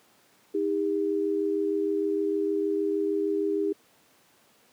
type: tone pair together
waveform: sine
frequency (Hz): 315.1 / 401.6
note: D#4 / G4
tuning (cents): +22 / +42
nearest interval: major third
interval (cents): 420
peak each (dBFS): -28 / -25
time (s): 0.54-3.73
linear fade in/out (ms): 10
effects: pink hiss -61 dBFS RMS until 4.72 s + high-pass 200 Hz 12 dB/octave